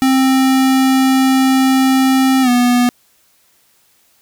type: tone with pitch glide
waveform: square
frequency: 263.8 to 244.7 Hz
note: C4 to B3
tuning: +14 to -16 cents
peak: -10 dBFS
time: 0.02-2.89 s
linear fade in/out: 0 ms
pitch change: -130 cents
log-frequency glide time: 2.42-2.49 s
effects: white hiss -55 dBFS RMS until 4.21 s